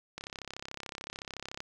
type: click train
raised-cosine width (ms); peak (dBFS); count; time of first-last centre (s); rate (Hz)
0.2; -22; 49; 0.18-1.604; 33.7
effects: none